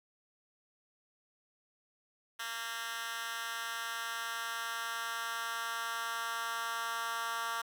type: tone with high-pass filter sweep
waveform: 10% pulse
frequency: 230 Hz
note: A#3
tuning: 23 cents flat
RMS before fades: -38 dBFS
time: 2.39-7.62 s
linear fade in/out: 10 ms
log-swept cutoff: 1800 to 1200 Hz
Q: 1.7
effects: 10-bit